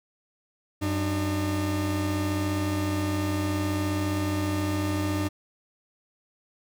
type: tone pair together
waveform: 40% pulse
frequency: 94.32 / 302.3 Hz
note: F#2 / D#4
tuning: +34 / -50 cents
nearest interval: octave + minor sixth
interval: 2016 cents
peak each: -27 dBFS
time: 0.81-5.29 s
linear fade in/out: 20 ms
effects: none